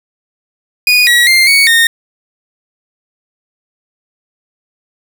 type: tone with pitch steps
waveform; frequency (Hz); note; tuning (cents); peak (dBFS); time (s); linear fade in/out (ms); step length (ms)
30% pulse; 2467 / 1919 / 2103 / 2231 / 1840; D#7 / A#6 / C7 / C#7 / A#6; -15 / +50 / +8 / +11 / -23; -3; 0.87-1.87; 2; 200
effects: none